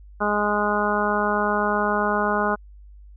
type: harmonic tone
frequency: 207.7 Hz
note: G#3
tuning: in tune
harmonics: 1 / 2 / 3 / 4 / 5 / 6 / 7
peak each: -27 / -27 / -27 / -27 / -27 / -27 / -27 dBFS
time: 0.2-2.56 s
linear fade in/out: 20 ms
effects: added 50 Hz sine -42 dBFS peak until 3.16 s